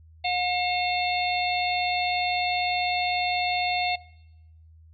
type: harmonic tone with a mistuned harmonic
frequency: 719 Hz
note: F#5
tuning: 50 cents flat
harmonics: 1 / 3 / 4 / 5 / 6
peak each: -26 / -31 / -32 / -33 / -34 dBFS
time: 0.24-3.96 s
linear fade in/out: 10 ms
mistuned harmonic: 4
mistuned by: -110 cents
effects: noise-tail reverb RT60 0.9 s tail -21 dB re dry + added 80 Hz sine -49 dBFS peak until 4.93 s